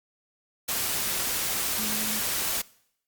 sine tone in noise, 214.9 Hz, A3, 41 cents flat, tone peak -35 dBFS, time 1.78-2.2 s, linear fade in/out 10 ms, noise white, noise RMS -28 dBFS, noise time 0.68-2.62 s, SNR -10 dB, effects noise-tail reverb RT60 0.7 s tail -22 dB re dry + Opus 48 kbps

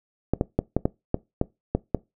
clicks, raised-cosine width 2 ms, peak -7 dBFS, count 9, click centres 0.336 / 0.411 / 0.59 / 0.766 / 0.855 / 1.144 / 1.414 / 1.75 / 1.947 s, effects noise-tail reverb RT60 0.2 s tail -21 dB re dry

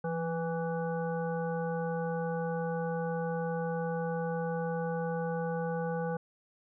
harmonic tone with a mistuned harmonic, 164.81 Hz, E3, in tune, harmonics 1 / 3 / 5 / 7 / 9, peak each -34 / -34 / -39 / -47 / -44 dBFS, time 0.04-6.17 s, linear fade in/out 5 ms, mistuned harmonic 1, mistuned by +41 cents, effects none

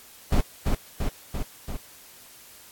brown noise with echo, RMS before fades -19 dBFS, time 0.32-0.41 s, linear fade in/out 5 ms, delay 340 ms, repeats 4, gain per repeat -3 dB, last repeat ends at 1.77 s, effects white hiss -49 dBFS RMS until 2.71 s + AAC 64 kbps

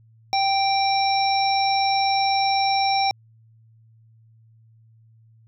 harmonic tone, 784 Hz, G5, in tune, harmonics 1 / 3 / 5 / 7, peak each -19 / -28 / -30 / -26 dBFS, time 0.33-3.11 s, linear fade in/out 0 ms, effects added 112 Hz sine -51 dBFS peak until 5.47 s

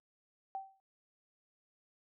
sine tone with exponential decay, 774 Hz, G5, 22 cents flat, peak -34 dBFS, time 0.55-0.8 s, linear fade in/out 0 ms, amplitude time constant 53 ms, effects added 50 Hz sine -70 dBFS peak until 2.02 s + high-pass 400 Hz 12 dB/octave

